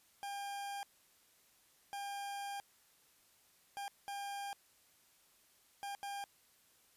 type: tone bursts at uneven times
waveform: 40% pulse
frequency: 802 Hz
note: G5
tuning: 39 cents sharp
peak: -40 dBFS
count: 6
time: 0.23-0.83 / 1.93-2.6 / 3.77-3.88 / 4.08-4.53 / 5.83-5.95 / 6.03-6.24 s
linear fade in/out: 0 ms
effects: white hiss -69 dBFS RMS until 6.96 s + resampled to 32000 Hz